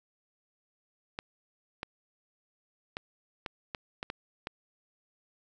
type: clicks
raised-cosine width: 0.3 ms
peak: -19 dBFS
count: 8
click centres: 1.189 / 1.831 / 2.969 / 3.462 / 3.748 / 4.029 / 4.101 / 4.471 s
effects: none